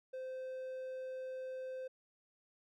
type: tone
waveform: triangle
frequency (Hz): 518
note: C5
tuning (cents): -17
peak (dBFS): -39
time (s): 0.13-1.88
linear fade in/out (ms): 10
effects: none